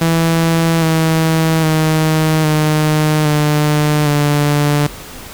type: tone with pitch steps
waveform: sawtooth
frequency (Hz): 164.81 / 160.95 / 157.19 / 153.51 / 149.91 / 146.41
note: E3 / E3 / D#3 / D#3 / D3 / D3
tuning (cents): 0 / -41 / +18 / -23 / +36 / -5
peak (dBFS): -7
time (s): 0.01-4.87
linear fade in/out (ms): 5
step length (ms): 810
effects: pink hiss -32 dBFS RMS until 5.33 s